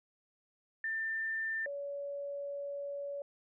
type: tone pair in turn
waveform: sine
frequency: 1789 / 566.4 Hz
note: A6 / C#5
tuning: +28 / +37 cents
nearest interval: octave + minor sixth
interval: 1991 cents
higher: first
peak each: -33 / -37 dBFS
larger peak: first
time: 0.84-1.66 / 1.66-3.22 s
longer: second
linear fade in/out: 2 ms
effects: none